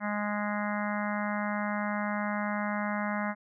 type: harmonic tone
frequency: 207.7 Hz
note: G#3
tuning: in tune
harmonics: 1 / 3 / 4 / 5 / 6 / 7 / 8 / 9 / 10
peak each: -32 / -37 / -38 / -39 / -40 / -40 / -41 / -42 / -42 dBFS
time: 0-3.35 s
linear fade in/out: 50 ms
effects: none